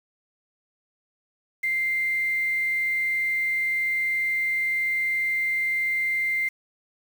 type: tone with quantisation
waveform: sine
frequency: 2093 Hz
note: C7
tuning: in tune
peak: -22 dBFS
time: 1.63-6.49 s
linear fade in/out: 10 ms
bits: 7
effects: none